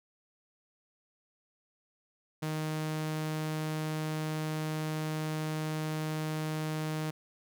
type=tone; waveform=sawtooth; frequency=155.56 Hz; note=D#3; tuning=in tune; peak=-28 dBFS; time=2.42-7.11 s; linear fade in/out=10 ms; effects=none